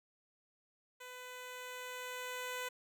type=tone with level ramp; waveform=10% pulse; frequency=501 Hz; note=B4; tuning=25 cents sharp; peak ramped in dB=-40 to -30 dBFS; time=1-2.69 s; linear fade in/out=10 ms; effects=none